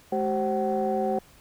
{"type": "tone cluster", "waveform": "sine", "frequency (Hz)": [212.5, 383.6, 530, 756], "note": ["G#3", "G4", "C5", "F#5"], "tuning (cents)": [40, -37, 22, 37], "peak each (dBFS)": [-29, -28, -28, -27], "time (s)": [0.12, 1.19], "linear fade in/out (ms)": 5, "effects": ["tanh soft clip ceiling -16 dBFS", "pink hiss -55 dBFS RMS until 1.4 s"]}